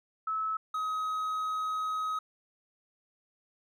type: tone pair in turn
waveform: sine / triangle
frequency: 1299 / 1267.1 Hz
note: E6 / D#6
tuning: -26 / +31 cents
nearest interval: unison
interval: 43 cents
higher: first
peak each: -29 / -28 dBFS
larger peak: second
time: 0.27-0.57 / 0.74-2.19 s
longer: second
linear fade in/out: 5 ms
effects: none